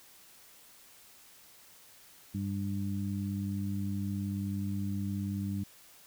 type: harmonic tone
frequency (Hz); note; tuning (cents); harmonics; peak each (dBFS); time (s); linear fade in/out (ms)
99; G2; +18; 1 / 2 / 3; -35 / -34 / -42; 2.34-5.64; 10
effects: white hiss -57 dBFS RMS until 6.06 s